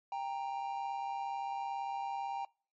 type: tone pair together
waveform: triangle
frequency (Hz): 792.3 / 930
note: G5 / A#5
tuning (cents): +18 / -4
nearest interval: minor third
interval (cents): 278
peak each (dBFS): -35 / -38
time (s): 0.12-2.45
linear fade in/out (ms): 2
effects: noise-tail reverb RT60 0.4 s tail -26 dB re dry + MP3 32 kbps